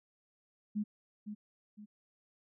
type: tone with echo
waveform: sine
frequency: 209.7 Hz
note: G#3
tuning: 17 cents sharp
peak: -31 dBFS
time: 0.75-0.84 s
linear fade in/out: 20 ms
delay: 510 ms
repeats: 2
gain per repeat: -8 dB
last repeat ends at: 1.86 s
effects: none